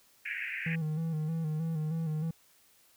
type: band-pass noise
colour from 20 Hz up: white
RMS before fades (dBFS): -37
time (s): 0.25-0.76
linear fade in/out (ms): 10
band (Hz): 1600 to 2600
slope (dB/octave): 96
type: tone with vibrato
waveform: triangle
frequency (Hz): 158.9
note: D#3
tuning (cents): +37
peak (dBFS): -28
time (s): 0.66-2.31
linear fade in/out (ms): 5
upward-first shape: square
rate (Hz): 3.2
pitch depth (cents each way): 50
effects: white hiss -64 dBFS RMS until 2.96 s